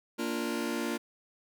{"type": "chord", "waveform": "sawtooth", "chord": "Bb major", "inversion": "none", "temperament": "just", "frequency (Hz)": [233.1, 291.4, 349.6], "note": ["Bb3", "D4", "F4"], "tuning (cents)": [0, -13, 2], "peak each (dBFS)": [-30, -32, -31], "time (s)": [0.18, 0.98], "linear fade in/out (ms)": 20, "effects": []}